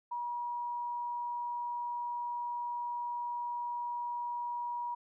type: tone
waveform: sine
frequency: 960 Hz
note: B5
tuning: 49 cents flat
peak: -34 dBFS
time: 0.11-4.95 s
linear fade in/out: 10 ms
effects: none